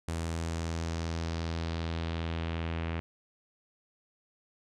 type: tone with low-pass filter sweep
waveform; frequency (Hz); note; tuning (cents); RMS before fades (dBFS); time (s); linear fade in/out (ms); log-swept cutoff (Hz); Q
sawtooth; 82.6; E2; +4; -34; 0.08-3; 0; 9000 to 2500; 1.8
effects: none